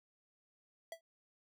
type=tone with exponential decay; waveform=square; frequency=659.3 Hz; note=E5; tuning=in tune; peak=-40 dBFS; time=0.92-1.01 s; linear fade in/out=2 ms; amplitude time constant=18 ms; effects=none